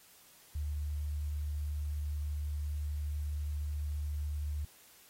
sine tone, 74.2 Hz, D2, 18 cents sharp, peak -33 dBFS, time 0.55-4.65 s, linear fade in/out 5 ms, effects white hiss -60 dBFS RMS until 5.09 s + AAC 48 kbps

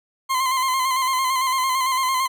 40% pulse tone with vibrato, 1043 Hz, C6, 6 cents flat, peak -18 dBFS, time 0.29-2.28 s, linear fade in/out 20 ms, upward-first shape square, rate 8.9 Hz, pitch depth 36 cents each way, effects none

